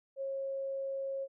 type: tone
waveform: sine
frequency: 543 Hz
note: C#5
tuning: 36 cents flat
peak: -34 dBFS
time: 0.16-1.28 s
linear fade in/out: 50 ms
effects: none